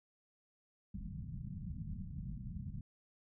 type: low-pass noise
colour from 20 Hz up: white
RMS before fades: -44 dBFS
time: 0.94-2.81 s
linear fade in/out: 5 ms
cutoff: 200 Hz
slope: 48 dB/octave
effects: none